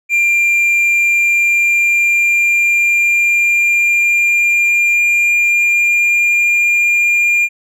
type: tone with pitch glide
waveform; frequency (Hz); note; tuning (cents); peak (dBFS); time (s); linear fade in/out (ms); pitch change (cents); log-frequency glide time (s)
triangle; 2384 to 2405; D7 to D7; +25 to +41; -8; 0.09-7.49; 50; +16; 0.74-6.57
effects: none